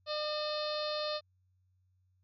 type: harmonic tone with a mistuned harmonic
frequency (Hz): 604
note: D5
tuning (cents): +48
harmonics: 1 / 2 / 3 / 4 / 5 / 6 / 7 / 8 / 9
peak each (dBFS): -35 / -41 / -49 / -48 / -51 / -43 / -41 / -45 / -54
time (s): 0.06-1.21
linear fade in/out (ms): 50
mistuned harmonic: 4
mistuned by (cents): +97
effects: added 92 Hz sine -69 dBFS peak until 2.23 s